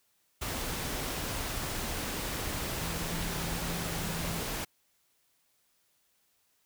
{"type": "tone in noise", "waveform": "sine", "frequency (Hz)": 167.8, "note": "E3", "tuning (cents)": 31, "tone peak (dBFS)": -39, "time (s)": [2.81, 4.41], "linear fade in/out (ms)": 10, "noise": "pink", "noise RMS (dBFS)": -35, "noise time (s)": [0.41, 4.65], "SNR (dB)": -7, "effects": ["white hiss -72 dBFS RMS until 6.65 s"]}